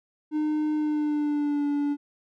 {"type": "tone with pitch glide", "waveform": "triangle", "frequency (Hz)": [304.7, 288.6], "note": ["D#4", "D4"], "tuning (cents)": [-36, -30], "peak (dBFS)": -21, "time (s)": [0.31, 1.97], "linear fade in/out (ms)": 50, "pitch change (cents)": -94, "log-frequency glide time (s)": [0.74, 1.66], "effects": []}